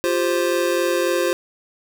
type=chord; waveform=square; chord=F suspended second; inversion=none; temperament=just; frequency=349.2 / 392.9 / 523.8 Hz; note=F4 / G4 / C5; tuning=0 / +4 / +2 cents; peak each=-22 / -26 / -22 dBFS; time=0.04-1.33 s; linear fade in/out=0 ms; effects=none